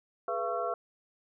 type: tone cluster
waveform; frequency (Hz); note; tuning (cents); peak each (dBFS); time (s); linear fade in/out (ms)
sine; 418.5 / 489.6 / 681 / 1109 / 1345; G#4 / B4 / F5 / C#6 / E6; +13 / -15 / -44 / 0 / +34; -39 / -36 / -33 / -38 / -37; 0.28-0.74; 2
effects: none